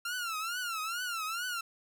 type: tone with vibrato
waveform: sawtooth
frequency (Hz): 1372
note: F6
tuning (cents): -31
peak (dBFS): -30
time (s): 0.05-1.61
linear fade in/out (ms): 5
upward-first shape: triangle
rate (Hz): 2.3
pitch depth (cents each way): 170
effects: none